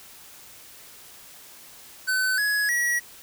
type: tone with pitch steps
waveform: square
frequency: 1517 / 1679 / 1920 Hz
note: F#6 / G#6 / B6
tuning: +43 / +18 / -49 cents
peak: -22 dBFS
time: 2.07-3 s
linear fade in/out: 20 ms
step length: 310 ms
effects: white hiss -47 dBFS RMS until 3.22 s